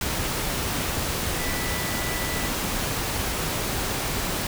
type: tone in noise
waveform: sine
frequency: 1975.5 Hz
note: B6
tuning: in tune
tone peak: -34 dBFS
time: 1.39-2.48 s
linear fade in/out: 2 ms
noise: pink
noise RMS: -27 dBFS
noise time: 0.01-4.47 s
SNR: -10 dB
effects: none